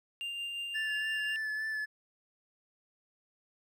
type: tone with tremolo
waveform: triangle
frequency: 2794 Hz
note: F7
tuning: in tune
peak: -33 dBFS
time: 0.21-1.36 s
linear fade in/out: 0 ms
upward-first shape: sine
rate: 5.7 Hz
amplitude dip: 25%
type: tone with vibrato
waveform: triangle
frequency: 1741 Hz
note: A6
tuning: 19 cents flat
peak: -31 dBFS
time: 0.74-1.86 s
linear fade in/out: 20 ms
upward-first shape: sine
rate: 3.5 Hz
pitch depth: 21 cents each way
effects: none